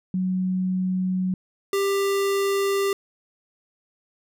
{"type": "tone pair in turn", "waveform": ["sine", "square"], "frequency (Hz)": [185.2, 395.6], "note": ["F#3", "G4"], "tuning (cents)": [2, 16], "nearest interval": "octave + minor second", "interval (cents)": 1314, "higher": "second", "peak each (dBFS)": -21, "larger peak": "neither", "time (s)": [[0.14, 1.34], [1.73, 2.93]], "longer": "neither", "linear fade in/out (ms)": 2, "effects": []}